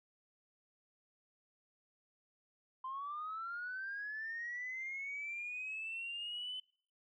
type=linear sweep; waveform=sine; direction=up; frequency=1030 to 3041 Hz; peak=-39 dBFS; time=2.84-6.6 s; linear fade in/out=5 ms; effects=noise-tail reverb RT60 0.5 s tail -24 dB re dry + tanh soft clip ceiling -35 dBFS